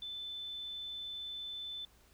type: tone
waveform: sine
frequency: 3520 Hz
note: A7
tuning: in tune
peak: -40 dBFS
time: 0.02-1.85 s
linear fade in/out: 2 ms
effects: added 56 Hz sine -67 dBFS peak until 2.13 s + pink hiss -66 dBFS RMS until 2.13 s